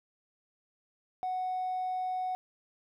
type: tone with hard clipping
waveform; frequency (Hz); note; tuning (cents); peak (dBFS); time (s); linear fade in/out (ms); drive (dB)
sine; 740; F#5; 0; -31; 1.23-2.35; 0; 1
effects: none